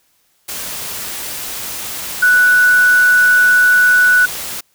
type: tone in noise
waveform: sine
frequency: 1480 Hz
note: F#6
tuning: in tune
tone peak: -7 dBFS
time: 2.22-4.26 s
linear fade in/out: 10 ms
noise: white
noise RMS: -25 dBFS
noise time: 0.48-4.61 s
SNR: +15 dB
effects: white hiss -59 dBFS RMS until 4.74 s